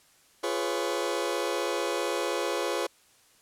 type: chord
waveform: sawtooth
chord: C# dominant seventh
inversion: first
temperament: just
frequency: 346.5 / 415.8 / 498.9 / 554.4 Hz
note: E#4 / G#4 / B4 / C#5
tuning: -14 / +2 / +17 / 0 cents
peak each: -29 dBFS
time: 0.43-2.87 s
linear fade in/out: 10 ms
effects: white hiss -61 dBFS RMS until 3.41 s + low-pass 11000 Hz 12 dB/octave